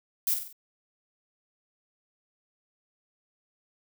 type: noise with echo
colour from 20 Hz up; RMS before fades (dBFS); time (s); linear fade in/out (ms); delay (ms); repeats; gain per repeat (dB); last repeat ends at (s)
violet; -26; 0.27-0.34; 2; 47; 4; -6; 0.528
effects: none